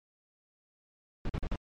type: noise bursts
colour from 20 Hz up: brown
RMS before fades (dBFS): -31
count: 4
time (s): 1.25-1.558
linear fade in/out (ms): 2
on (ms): 44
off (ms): 44
effects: low-pass 4000 Hz 12 dB/octave + MP3 64 kbps